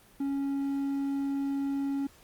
triangle tone, 277.2 Hz, C#4, in tune, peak -26 dBFS, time 0.2-2.07 s, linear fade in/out 5 ms, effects pink hiss -58 dBFS RMS until 2.23 s + Opus 32 kbps

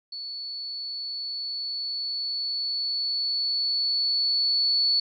sine tone with level ramp, 4435 Hz, C#8, in tune, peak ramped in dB -33 to -19 dBFS, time 0.12-5 s, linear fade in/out 5 ms, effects none

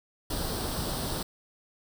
pink noise with comb filter, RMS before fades -32 dBFS, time 0.3-1.23 s, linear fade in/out 5 ms, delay 0.22 ms, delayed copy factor +0.65, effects none

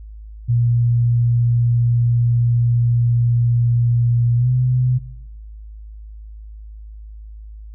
sine tone with pitch glide, 118.9 to 125.97 Hz, A#2 to B2, +35 to +35 cents, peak -13 dBFS, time 0.48-4.99 s, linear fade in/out 20 ms, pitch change +100 cents, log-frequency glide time 4.36-4.49 s, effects noise-tail reverb RT60 0.9 s tail -19 dB re dry + added 53 Hz sine -33 dBFS peak until 7.74 s

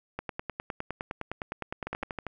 two click trains, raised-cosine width 0.5 ms, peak -18 / -19 dBFS, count 19 / 6, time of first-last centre 0.19-2.032 / 1.87-2.267 s, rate 9.77 / 12.6 Hz, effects none

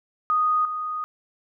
sine tone with level steps, 1241 Hz, D#6, 5 cents flat, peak -18 / -26 dBFS, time 0.3-1.04 s, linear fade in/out 0 ms, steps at 0.65 s, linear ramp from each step 2 ms, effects none

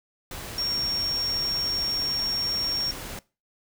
sine tone in noise, 5540 Hz, F8, 15 cents flat, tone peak -25 dBFS, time 0.58-2.91 s, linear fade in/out 2 ms, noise pink, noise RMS -37 dBFS, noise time 0.31-3.19 s, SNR +9 dB, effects noise-tail reverb RT60 0.3 s tail -21 dB re dry

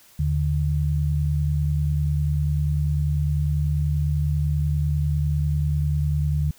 sine tone pair together, 77.57 / 147.7 Hz, D#2 / D3, -5 / +10 cents, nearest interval major seventh, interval 1115 cents, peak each -22 dBFS, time 0.19-6.51 s, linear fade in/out 5 ms, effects white hiss -53 dBFS RMS until 6.58 s

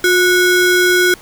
square ring-modulated tone, 915 Hz, A#5, 32 cents flat, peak -7 dBFS, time 0.04-1.14 s, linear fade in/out 2 ms, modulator 555 Hz, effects pink hiss -40 dBFS RMS until 1.21 s

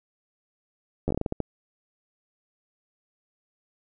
slowing click train, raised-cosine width 2 ms, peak -13 dBFS, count 10, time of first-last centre 1.08-1.403 s, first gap 11 ms, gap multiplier 1.28, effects none

